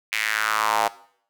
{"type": "tone with high-pass filter sweep", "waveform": "square", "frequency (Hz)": 54.2, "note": "A1", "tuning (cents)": -25, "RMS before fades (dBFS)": -23, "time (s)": [0.12, 0.88], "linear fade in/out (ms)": 5, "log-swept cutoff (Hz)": [2300, 750], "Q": 3.5, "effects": ["noise-tail reverb RT60 0.6 s tail -18 dB re dry"]}